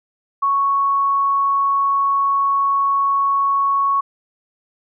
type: tone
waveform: sine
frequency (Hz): 1108.7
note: C#6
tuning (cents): 0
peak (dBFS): -14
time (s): 0.42-4.01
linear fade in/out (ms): 10
effects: none